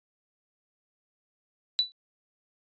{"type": "tone with exponential decay", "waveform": "sine", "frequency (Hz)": 3961, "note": "B7", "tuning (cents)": 4, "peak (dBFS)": -17, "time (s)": [1.79, 1.92], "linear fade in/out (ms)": 0, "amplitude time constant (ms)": 28, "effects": ["resampled to 16000 Hz"]}